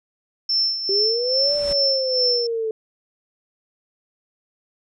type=tone with tremolo; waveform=sine; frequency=5350 Hz; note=E8; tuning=25 cents sharp; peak=-16 dBFS; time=0.49-2.47 s; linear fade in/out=5 ms; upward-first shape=sine; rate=2.4 Hz; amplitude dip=65%
type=linear two-way sweep; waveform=sine; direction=up then down; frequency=384.8 to 587.3 to 435.9 Hz; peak=-21 dBFS; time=0.89-2.71 s; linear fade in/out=2 ms; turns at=1.56 s
type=noise with exponential growth; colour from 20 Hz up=pink; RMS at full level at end=-33 dBFS; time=1.04-1.73 s; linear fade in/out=5 ms; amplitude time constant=150 ms
effects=resampled to 24000 Hz